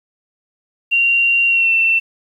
sine tone with pitch glide, 2762 to 2688 Hz, F7 to E7, -20 to +33 cents, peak -11 dBFS, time 0.91-2 s, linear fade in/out 20 ms, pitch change -47 cents, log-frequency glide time 1.47-1.73 s, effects 8-bit

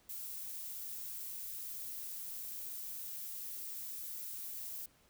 violet noise, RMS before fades -44 dBFS, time 0.09-4.86 s, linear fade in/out 5 ms, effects pink hiss -68 dBFS RMS until 5.09 s

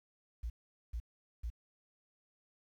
sine tone bursts, 57.5 Hz, A#1, 23 cents flat, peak -35 dBFS, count 3, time 0.43-1.503 s, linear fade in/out 10 ms, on 71 ms, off 430 ms, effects tanh soft clip ceiling -31 dBFS + 11-bit

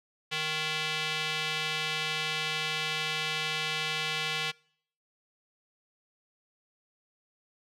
square tone with band-pass filter, 155.56 Hz, D#3, in tune, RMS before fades -32 dBFS, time 0.31-4.52 s, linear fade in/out 20 ms, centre 3000 Hz, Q 1.9, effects noise-tail reverb RT60 0.6 s tail -25 dB re dry

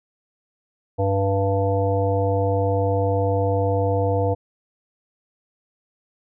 harmonic tone, 98 Hz, G2, in tune, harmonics 1 / 3 / 5 / 7 / 9, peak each -21 / -29 / -22 / -26 / -31 dBFS, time 0.98-4.35 s, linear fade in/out 20 ms, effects none

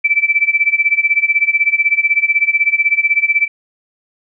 sine tone with tremolo, 2323 Hz, D7, 20 cents flat, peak -7 dBFS, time 0.04-3.48 s, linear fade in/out 10 ms, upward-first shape sine, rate 16 Hz, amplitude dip 90%, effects none

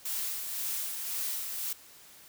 blue noise with tremolo, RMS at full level -33 dBFS, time 0.05-1.73 s, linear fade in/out 5 ms, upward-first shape sine, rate 1.9 Hz, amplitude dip 40%, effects white hiss -54 dBFS RMS until 2.28 s

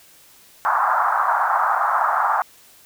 white band-pass noise, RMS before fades -19 dBFS, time 0.65-2.42 s, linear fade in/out 0 ms, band 720 to 1400 Hz, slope 48 dB/octave, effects white hiss -50 dBFS RMS until 2.85 s

